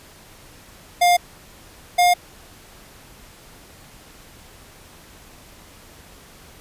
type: tone pair in turn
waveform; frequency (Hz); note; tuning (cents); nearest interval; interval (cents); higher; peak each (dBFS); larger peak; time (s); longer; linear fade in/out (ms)
square; 706 / 710.5; F5 / F5; +19 / +30; unison; 11; second; -13; neither; 1.01-1.17 / 1.98-2.14; neither; 10
effects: pink hiss -46 dBFS RMS until 6.6 s + resampled to 32000 Hz